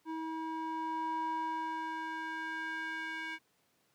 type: tone with band-pass filter sweep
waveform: square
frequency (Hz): 320.9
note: E4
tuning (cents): -46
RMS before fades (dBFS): -38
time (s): 0.05-3.39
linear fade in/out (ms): 50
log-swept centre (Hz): 640 to 2000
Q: 3.1
effects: pink hiss -73 dBFS RMS until 3.94 s + high-pass 150 Hz 12 dB/octave